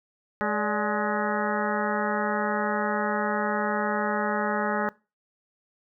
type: harmonic tone with a mistuned harmonic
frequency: 210.2 Hz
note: G#3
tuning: 21 cents sharp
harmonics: 1 / 2 / 3 / 4 / 5 / 6 / 7 / 8 / 9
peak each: -30 / -32 / -31 / -31 / -37 / -32 / -34 / -35 / -37 dBFS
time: 0.41-4.89 s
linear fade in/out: 0 ms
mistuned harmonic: 3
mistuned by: -120 cents
effects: noise-tail reverb RT60 0.3 s tail -22 dB re dry